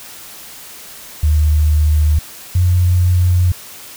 sine tone pair in turn, 76.2 / 89.4 Hz, D#2 / F2, -36 / +41 cents, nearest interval minor third, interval 277 cents, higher second, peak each -9 dBFS, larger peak neither, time 1.23-2.19 / 2.55-3.52 s, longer second, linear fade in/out 5 ms, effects white hiss -35 dBFS RMS until 3.96 s

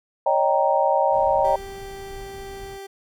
sine chord, Eb dominant seventh, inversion third, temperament equal with one note detuned, 554.4 / 614.4 / 784 / 932.3 Hz, Db5 / Eb5 / G5 / Bb5, 0 / -22 / 0 / 0 cents, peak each -22 dBFS, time 0.26-1.56 s, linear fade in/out 5 ms
brown noise, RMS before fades -41 dBFS, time 1.1-2.79 s, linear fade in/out 50 ms
30% pulse tone, 392 Hz, G4, in tune, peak -32 dBFS, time 1.44-2.87 s, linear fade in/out 10 ms
effects none

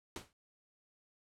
pink noise with exponential decay, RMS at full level -41 dBFS, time 0.16-0.33 s, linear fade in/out 1 ms, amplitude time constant 35 ms, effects low-pass 10000 Hz 12 dB/octave

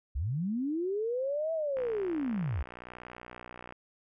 sine linear two-way sweep, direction up then down, 55.7 to 659.3 to 55.7 Hz, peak -29 dBFS, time 0.15-2.63 s, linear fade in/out 10 ms, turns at 1.53 s
click train, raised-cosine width 0.5 ms, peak -29 dBFS, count 120, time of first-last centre 1.77-3.724 s, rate 60.9 Hz
effects none

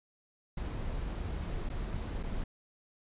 brown noise with dropouts, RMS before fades -36 dBFS, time 0.57-2.44 s, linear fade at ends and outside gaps 5 ms, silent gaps 1.691-1.699 / 2.23-2.234 s, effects resampled to 8000 Hz

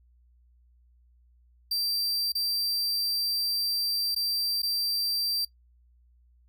45% pulse tone with dropouts, 4699 Hz, D8, in tune, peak -25 dBFS, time 1.71-5.45 s, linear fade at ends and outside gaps 5 ms, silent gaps 2.321-2.351 / 4.148-4.161 / 4.62-4.63 s, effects noise-tail reverb RT60 0.1 s tail -18 dB re dry + added 60 Hz sine -58 dBFS peak until 6.48 s

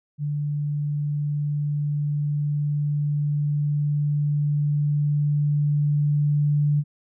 sine tone with level ramp, 146.8 Hz, D3, in tune, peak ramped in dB -23 to -17 dBFS, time 0.18-6.84 s, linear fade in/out 50 ms, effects none

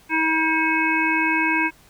harmonic tone with a mistuned harmonic, 319.9 Hz, D#4, 48 cents sharp, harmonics 1 / 3 / 5 / 7 / 8, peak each -24 / -24 / -24 / -24 / -24 dBFS, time 0.09-1.71 s, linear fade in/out 50 ms, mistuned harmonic 7, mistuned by -32 cents, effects pink hiss -53 dBFS RMS until 1.89 s

